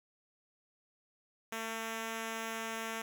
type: tone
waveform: 5% pulse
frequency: 224.8 Hz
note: A3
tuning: 37 cents sharp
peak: -26 dBFS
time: 1.52-3.02 s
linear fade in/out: 5 ms
effects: none